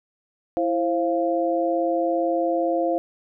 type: tone cluster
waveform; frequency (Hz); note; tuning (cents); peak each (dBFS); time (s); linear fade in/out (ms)
sine; 332.5 / 530 / 692; E4 / C5 / F5; +15 / +22 / -16; -24; 0.57-2.98; 0
effects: none